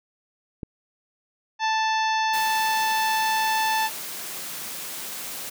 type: click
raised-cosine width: 3 ms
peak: -19 dBFS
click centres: 0.632 s
type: harmonic tone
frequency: 880 Hz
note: A5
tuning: in tune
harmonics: 1 / 2 / 3 / 4 / 5 / 6 / 7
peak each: -22 / -28 / -32 / -34 / -36 / -38 / -39 dBFS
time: 1.59-3.9 s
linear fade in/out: 50 ms
type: high-pass noise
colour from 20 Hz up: white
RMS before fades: -34 dBFS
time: 2.33-5.5 s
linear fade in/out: 10 ms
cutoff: 120 Hz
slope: 48 dB/octave
effects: none